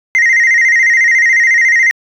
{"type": "tone with vibrato", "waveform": "sine", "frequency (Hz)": 1975.5, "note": "B6", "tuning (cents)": 0, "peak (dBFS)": -4, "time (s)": [0.15, 1.91], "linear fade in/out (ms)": 0, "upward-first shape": "square", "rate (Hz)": 14, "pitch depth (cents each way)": 87, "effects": ["tanh soft clip ceiling -5 dBFS"]}